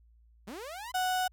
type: linear sweep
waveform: sawtooth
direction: up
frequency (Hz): 177.1 to 1037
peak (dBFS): -36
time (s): 0.47-0.92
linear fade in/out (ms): 10
type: tone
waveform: 35% pulse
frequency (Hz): 739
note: F#5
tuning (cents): -2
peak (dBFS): -26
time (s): 0.94-1.28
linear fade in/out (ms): 10
effects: added 57 Hz sine -58 dBFS peak until 1.32 s

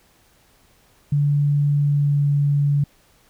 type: tone with pitch glide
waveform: sine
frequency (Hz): 144.6 to 143.44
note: D3 to D3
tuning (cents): -27 to -40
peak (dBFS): -15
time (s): 1.12-2.84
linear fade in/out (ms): 5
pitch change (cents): -13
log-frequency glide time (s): 1.79-2.28
effects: pink hiss -57 dBFS RMS until 3.29 s

